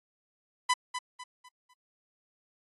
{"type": "tone with echo", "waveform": "sawtooth", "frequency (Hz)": 1000, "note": "B5", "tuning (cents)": 21, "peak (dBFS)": -19, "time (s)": [0.69, 0.74], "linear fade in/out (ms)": 10, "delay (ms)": 250, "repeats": 4, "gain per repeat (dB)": -9, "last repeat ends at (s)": 1.74, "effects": ["AAC 32 kbps"]}